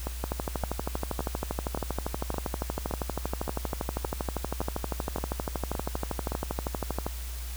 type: two click trains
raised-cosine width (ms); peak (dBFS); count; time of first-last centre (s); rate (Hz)
1; -17 / -15; 12 / 87; 0.07-6.32 / 0.24-7.065; 1.76 / 12.6
effects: added 60 Hz sine -34 dBFS peak until 7.56 s + white hiss -44 dBFS RMS until 7.56 s